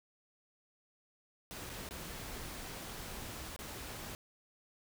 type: noise with dropouts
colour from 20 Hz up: pink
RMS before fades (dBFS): -45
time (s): 1.51-4.15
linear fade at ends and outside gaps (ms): 0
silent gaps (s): 1.695-1.699 / 1.889-1.909 / 3.563-3.59
effects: none